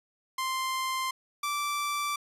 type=tone pair in turn; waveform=sawtooth; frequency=1046.5 / 1167.2 Hz; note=C6 / D6; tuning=0 / -11 cents; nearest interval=major second; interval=189 cents; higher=second; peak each=-25 dBFS; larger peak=neither; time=0.38-1.11 / 1.43-2.16 s; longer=neither; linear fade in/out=5 ms; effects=resampled to 32000 Hz